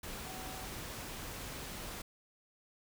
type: tone in noise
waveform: sine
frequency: 751 Hz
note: F#5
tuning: 26 cents sharp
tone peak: -50 dBFS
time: 0.26-0.66 s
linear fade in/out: 5 ms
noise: pink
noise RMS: -44 dBFS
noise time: 0.03-2.02 s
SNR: -9 dB
effects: none